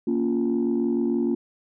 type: chord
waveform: sine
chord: Bb minor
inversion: none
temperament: just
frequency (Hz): 233.1 / 279.7 / 349.6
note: Bb3 / Db4 / F4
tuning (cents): 0 / +16 / +2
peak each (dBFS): -23 / -25 / -24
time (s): 0.07-1.35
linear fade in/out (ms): 5
effects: tanh soft clip ceiling -15 dBFS